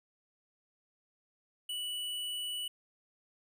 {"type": "tone", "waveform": "square", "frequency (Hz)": 2955, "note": "F#7", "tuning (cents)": -3, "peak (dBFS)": -36, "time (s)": [1.69, 2.68], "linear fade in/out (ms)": 5, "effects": []}